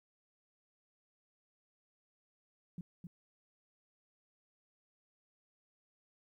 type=tone with echo; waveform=sine; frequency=174.61 Hz; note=F3; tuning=in tune; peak=-40 dBFS; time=2.78-2.81 s; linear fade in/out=2 ms; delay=260 ms; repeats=1; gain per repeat=-4 dB; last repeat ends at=3.07 s; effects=13-bit